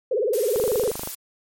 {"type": "tone with vibrato", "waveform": "sine", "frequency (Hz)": 459.5, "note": "A#4", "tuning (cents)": -25, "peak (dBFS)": -19, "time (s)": [0.11, 0.91], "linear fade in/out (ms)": 5, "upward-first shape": "triangle", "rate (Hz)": 19, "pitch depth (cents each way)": 290}
{"type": "noise", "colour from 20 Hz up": "blue", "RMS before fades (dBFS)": -32, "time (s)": [0.33, 1.15], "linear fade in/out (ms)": 5}
{"type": "click train", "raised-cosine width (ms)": 1, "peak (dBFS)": -17, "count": 14, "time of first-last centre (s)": [0.56, 1.074], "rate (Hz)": 25.3}
{"effects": ["MP3 64 kbps"]}